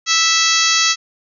harmonic tone with a mistuned harmonic, 657 Hz, E5, 6 cents flat, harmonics 2 / 3 / 4 / 5 / 6 / 7 / 8 / 9 / 10, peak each -21 / -21 / -21 / -21 / -21 / -21 / -21 / -21 / -21 dBFS, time 0.06-0.96 s, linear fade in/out 50 ms, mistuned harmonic 7, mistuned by -29 cents, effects none

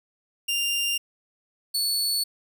sawtooth tone pair in turn, 2794 / 4435 Hz, F7 / C#8, 0 / 0 cents, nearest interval minor sixth, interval 800 cents, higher second, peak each -20 dBFS, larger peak neither, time 0.48-0.98 / 1.74-2.24 s, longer neither, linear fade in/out 10 ms, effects none

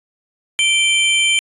square tone pair together, 2349 / 3106 Hz, D7 / G7, 0 / -17 cents, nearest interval perfect fourth, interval 483 cents, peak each -16 dBFS, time 0.59-1.39 s, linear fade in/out 0 ms, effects resampled to 24000 Hz

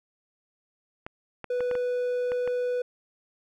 clicks, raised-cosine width 0.5 ms, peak -21 dBFS, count 7, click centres 1.065 / 1.443 / 1.606 / 1.713 / 1.753 / 2.319 / 2.476 s
triangle tone, 493.9 Hz, B4, in tune, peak -23 dBFS, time 1.5-2.82 s, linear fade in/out 5 ms
effects none

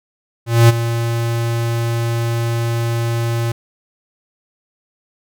square tone with ADSR envelope, 116.54 Hz, A#2, in tune, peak -5 dBFS, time 0.46-3.52 s, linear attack 230 ms, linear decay 23 ms, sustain -12 dB, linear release 5 ms, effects none

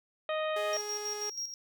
harmonic tone, 622.3 Hz, D#5, in tune, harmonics 1 / 2 / 3 / 4 / 5 / 6, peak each -31 / -37 / -41 / -43 / -45 / -47 dBFS, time 0.29-0.77 s, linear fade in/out 2 ms
sawtooth tone, 417.5 Hz, G#4, 9 cents sharp, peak -34 dBFS, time 0.56-1.3 s, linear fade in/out 5 ms
triangle tone with tremolo, 5610 Hz, F8, 7 cents sharp, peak -32 dBFS, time 0.73-1.54 s, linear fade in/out 2 ms, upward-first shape square, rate 6.2 Hz, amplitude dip 60%
effects none

